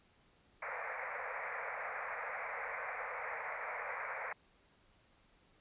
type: band-pass noise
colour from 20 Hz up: white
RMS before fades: -42 dBFS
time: 0.62-4.33 s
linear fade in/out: 5 ms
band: 460 to 2300 Hz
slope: 96 dB/octave
effects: pink hiss -69 dBFS RMS until 5.6 s + resampled to 8000 Hz

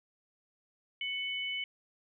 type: tone pair together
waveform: sine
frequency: 2217 / 2999 Hz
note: C#7 / F#7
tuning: 0 / +23 cents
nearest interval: perfect fourth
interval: 523 cents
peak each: -36 / -36 dBFS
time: 1.01-1.64 s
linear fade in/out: 2 ms
effects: none

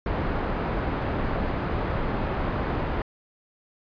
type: low-pass noise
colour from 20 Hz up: pink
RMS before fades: -27 dBFS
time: 0.06-3.02 s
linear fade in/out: 2 ms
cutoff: 1400 Hz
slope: 12 dB/octave
effects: resampled to 11025 Hz

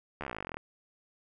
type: slowing click train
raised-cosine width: 0.5 ms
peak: -22 dBFS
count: 20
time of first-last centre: 0.21-0.57 s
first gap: 13 ms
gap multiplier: 1.04
effects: none

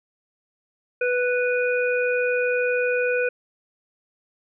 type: harmonic tone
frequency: 493.9 Hz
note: B4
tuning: in tune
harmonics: 1 / 3 / 5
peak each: -21 / -26 / -28 dBFS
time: 1.01-3.29 s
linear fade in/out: 5 ms
effects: none

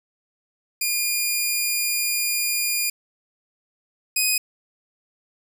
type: tone pair in turn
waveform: 10% pulse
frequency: 2422 / 2502 Hz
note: D#7 / D#7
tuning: -47 / +9 cents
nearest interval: minor second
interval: 56 cents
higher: second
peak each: -12 / -10 dBFS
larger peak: second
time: 0.81-2.9 / 4.16-4.38 s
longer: first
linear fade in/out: 5 ms
effects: none

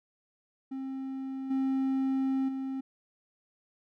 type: tone with level steps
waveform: triangle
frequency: 266.4 Hz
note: C4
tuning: 31 cents sharp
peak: -32 / -24 / -30 dBFS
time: 0.71-2.81 s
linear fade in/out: 10 ms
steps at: 1.5 / 2.48 s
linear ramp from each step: 10 ms
effects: none

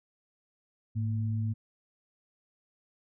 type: tone pair together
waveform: sine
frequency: 107.2 / 227.1 Hz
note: A2 / A#3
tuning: -45 / -45 cents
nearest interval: octave + minor second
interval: 1300 cents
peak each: -28 / -37 dBFS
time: 0.95-1.54 s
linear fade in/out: 20 ms
effects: none

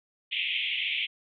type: band-pass noise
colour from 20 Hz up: white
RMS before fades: -30 dBFS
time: 0.31-1.07 s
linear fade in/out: 20 ms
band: 2100 to 3400 Hz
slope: 96 dB/octave
effects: none

